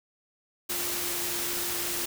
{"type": "tone in noise", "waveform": "sine", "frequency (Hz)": 349.2, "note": "F4", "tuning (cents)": 0, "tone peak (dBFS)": -40, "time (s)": [0.69, 2.06], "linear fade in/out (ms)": 10, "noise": "white", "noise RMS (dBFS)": -31, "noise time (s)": [0.69, 2.06], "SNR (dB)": -12, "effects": []}